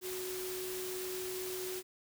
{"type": "tone in noise", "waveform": "sine", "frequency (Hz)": 370, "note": "F#4", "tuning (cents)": 0, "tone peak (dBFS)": -39, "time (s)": [0.01, 1.83], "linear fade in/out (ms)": 50, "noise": "white", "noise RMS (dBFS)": -43, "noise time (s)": [0.01, 1.83], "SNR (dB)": 1, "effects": []}